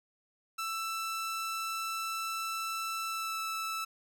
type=tone with pitch glide; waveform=sawtooth; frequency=1327 to 1316.3 Hz; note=E6 to E6; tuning=+11 to -3 cents; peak=-30 dBFS; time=0.58-3.85 s; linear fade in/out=10 ms; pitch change=-14 cents; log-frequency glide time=3.07-3.39 s; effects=none